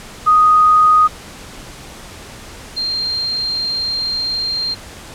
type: tone pair in turn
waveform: sine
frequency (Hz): 1244.5 / 4186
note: D#6 / C8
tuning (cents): 0 / 0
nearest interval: octave + major sixth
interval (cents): 2100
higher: second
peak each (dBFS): -7 / -17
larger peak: first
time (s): 0.26-1.08 / 2.76-4.75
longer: second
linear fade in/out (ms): 20
effects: pink hiss -35 dBFS RMS until 5.14 s + low-pass 10000 Hz 12 dB/octave